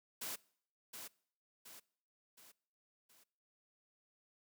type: noise with echo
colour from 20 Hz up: white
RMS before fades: -43 dBFS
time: 0.21-0.36 s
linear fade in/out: 10 ms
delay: 720 ms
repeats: 4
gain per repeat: -6 dB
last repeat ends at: 3.24 s
effects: noise-tail reverb RT60 0.6 s tail -23 dB re dry + high-pass 150 Hz 12 dB/octave